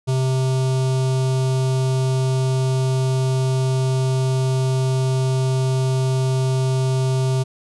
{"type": "tone with notch filter", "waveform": "square", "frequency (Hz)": 130.81, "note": "C3", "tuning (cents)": 0, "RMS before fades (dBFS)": -19, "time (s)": [0.07, 7.44], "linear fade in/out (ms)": 20, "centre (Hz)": 1800, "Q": 0.91, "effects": ["resampled to 24000 Hz"]}